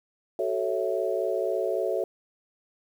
sine chord, F# minor seventh, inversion none, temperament equal with one note detuned, 376.2 / 440 / 554.4 / 659.3 Hz, F#4 / A4 / C#5 / E5, +29 / 0 / 0 / 0 cents, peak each -30 dBFS, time 0.39-2.04 s, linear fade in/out 2 ms, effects 9-bit

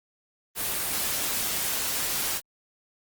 white noise, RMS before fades -28 dBFS, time 0.55-2.41 s, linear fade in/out 50 ms, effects Opus 24 kbps

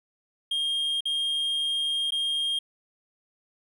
triangle tone with dropouts, 3224 Hz, G7, 48 cents sharp, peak -23 dBFS, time 0.51-2.59 s, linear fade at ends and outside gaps 5 ms, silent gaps 1.007-1.054 / 2.107-2.12 s, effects none

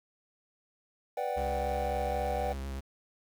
triangle chord, G major seventh, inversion first, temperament equal, 493.9 / 587.3 / 740 / 784 Hz, B4 / D5 / F#5 / G5, 0 / 0 / 0 / 0 cents, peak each -34 dBFS, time 1.17-2.53 s, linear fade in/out 5 ms
45% pulse tone with vibrato, 67.6 Hz, C#2, 43 cents flat, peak -35 dBFS, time 1.36-2.81 s, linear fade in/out 20 ms, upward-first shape square, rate 7.8 Hz, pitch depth 18 cents each way
effects 9-bit

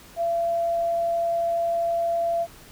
sine tone, 678 Hz, E5, 49 cents sharp, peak -21 dBFS, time 0.16-2.47 s, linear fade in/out 50 ms, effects pink hiss -48 dBFS RMS until 2.71 s

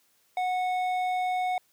sine tone with hard clipping, 734 Hz, F#5, 14 cents flat, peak -27 dBFS, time 0.37-1.58 s, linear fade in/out 2 ms, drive 8 dB, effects white hiss -67 dBFS RMS until 1.72 s + high-pass 80 Hz 12 dB/octave

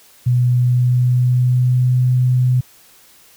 sine tone with pitch glide, 123.47 to 126.14 Hz, B2 to B2, 0 to +37 cents, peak -11 dBFS, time 0.26-2.61 s, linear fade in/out 10 ms, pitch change +37 cents, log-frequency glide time 0.48-2.08 s, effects white hiss -48 dBFS RMS until 3.36 s

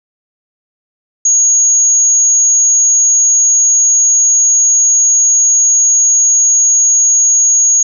sine tone, 6640 Hz, G#8, 1 cent flat, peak -6 dBFS, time 1.25-7.83 s, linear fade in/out 5 ms, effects none

